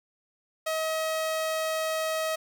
sawtooth tone, 636 Hz, D#5, 38 cents sharp, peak -23 dBFS, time 0.66-2.36 s, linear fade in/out 10 ms, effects none

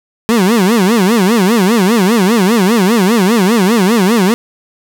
30% pulse tone with vibrato, 208.2 Hz, G#3, 5 cents sharp, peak -5 dBFS, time 0.29-4.34 s, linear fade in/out 0 ms, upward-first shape sine, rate 5 Hz, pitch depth 250 cents each way, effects none

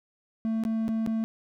triangle tone with dropouts, 223.1 Hz, A3, 24 cents sharp, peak -23 dBFS, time 0.45-1.24 s, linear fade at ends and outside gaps 0 ms, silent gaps 0.637-0.651 / 0.881-0.889 / 1.063-1.073 s, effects none

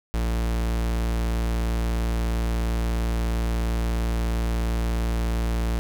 45% pulse tone, 57 Hz, A#1, 38 cents flat, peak -22 dBFS, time 0.14-5.79 s, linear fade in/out 0 ms, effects none

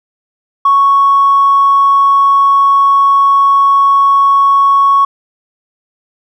triangle tone with tanh clipping, 1108.7 Hz, C#6, in tune, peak -5 dBFS, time 0.65-5.05 s, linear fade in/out 5 ms, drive 4 dB, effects none

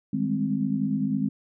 sine chord, Ab major seventh, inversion second, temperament equal with one note detuned, 155.56 / 197.82 / 207.7 / 261.6 Hz, Eb3 / G3 / Ab3 / C4, 0 / +16 / 0 / 0 cents, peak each -31 / -31 / -27 / -27 dBFS, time 0.13-1.29 s, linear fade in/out 5 ms, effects none

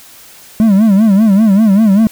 triangle tone with vibrato, 207.7 Hz, G#3, in tune, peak -3 dBFS, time 0.6-2.07 s, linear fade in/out 0 ms, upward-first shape sine, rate 5.1 Hz, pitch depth 150 cents each way, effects white hiss -38 dBFS RMS until 2.11 s

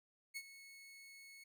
sawtooth tone with ADSR envelope, 2197 Hz, C#7, 16 cents flat, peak -38 dBFS, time 0.34-1.44 s, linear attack 26 ms, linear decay 53 ms, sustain -14 dB, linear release 8 ms, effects none

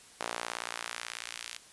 sawtooth tone with high-pass filter sweep, 58.27 Hz, A#1, in tune, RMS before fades -40 dBFS, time 0.2-1.57 s, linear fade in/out 5 ms, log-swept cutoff 670 to 2900 Hz, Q 0.86, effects white hiss -55 dBFS RMS until 1.72 s + resampled to 24000 Hz

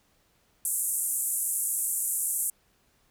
pink band-pass noise, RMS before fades -29 dBFS, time 0.65-2.5 s, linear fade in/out 2 ms, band 7900 to 13000 Hz, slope 48 dB/octave, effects pink hiss -67 dBFS RMS until 3.1 s

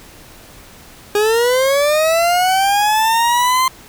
40% pulse linear sweep, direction up, 408.2 to 1046.5 Hz, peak -11 dBFS, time 1.15-3.68 s, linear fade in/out 2 ms, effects pink hiss -41 dBFS RMS until 3.88 s

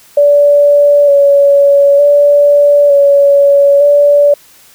sine tone with vibrato, 571 Hz, D5, 49 cents flat, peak -3 dBFS, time 0.17-4.34 s, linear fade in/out 5 ms, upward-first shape square, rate 0.55 Hz, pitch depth 20 cents each way, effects white hiss -42 dBFS RMS until 4.74 s

